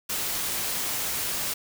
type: noise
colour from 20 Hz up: white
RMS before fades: -29 dBFS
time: 0.09-1.54 s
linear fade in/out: 10 ms
effects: none